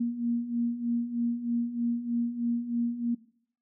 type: beating tone pair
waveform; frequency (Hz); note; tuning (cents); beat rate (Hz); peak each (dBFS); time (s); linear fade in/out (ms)
sine; 234.4 / 237.6; A#3 / A#3; +10 / +33; 3.2; -33 / -28; 0-3.15; 10
effects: noise-tail reverb RT60 0.6 s tail -19 dB re dry